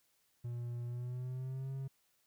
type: tone with pitch glide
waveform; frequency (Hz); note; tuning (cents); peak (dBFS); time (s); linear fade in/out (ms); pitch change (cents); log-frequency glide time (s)
triangle; 120 to 134.7; B2 to C#3; -49 to -49; -36; 0.44-1.88; 10; +200; 0.86-1.71
effects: white hiss -75 dBFS RMS until 2.26 s